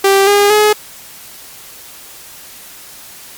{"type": "tone with pitch steps", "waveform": "sawtooth", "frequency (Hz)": [392, 407, 422.6], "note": ["G4", "G#4", "G#4"], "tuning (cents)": [0, -35, 30], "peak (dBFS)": -3, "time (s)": [0.04, 0.73], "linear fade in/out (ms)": 5, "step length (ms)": 230, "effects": ["white hiss -35 dBFS RMS until 3.37 s", "MP3 96 kbps"]}